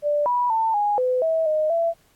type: tone with pitch steps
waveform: sine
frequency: 588 / 977 / 894 / 826 / 506 / 647 / 618 / 670 Hz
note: D5 / B5 / A5 / G#5 / B4 / E5 / D#5 / E5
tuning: +2 / -19 / +27 / -10 / +42 / -32 / -12 / +28 cents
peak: -18 dBFS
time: 0.02-1.94 s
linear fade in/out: 50 ms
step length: 240 ms
effects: pink hiss -60 dBFS RMS until 2.15 s + AAC 64 kbps